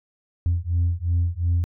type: beating tone pair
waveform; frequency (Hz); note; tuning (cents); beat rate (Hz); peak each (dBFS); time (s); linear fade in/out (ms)
sine; 84.9 / 87.7; F2 / F2; -48 / +8; 2.8; -21; 0.46-1.64; 0
effects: tanh soft clip ceiling -15 dBFS